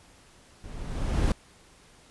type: noise with level ramp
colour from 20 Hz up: brown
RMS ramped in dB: -41 to -21 dBFS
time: 0.64-1.32 s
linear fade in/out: 2 ms
effects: pink hiss -56 dBFS RMS until 2.1 s + resampled to 24000 Hz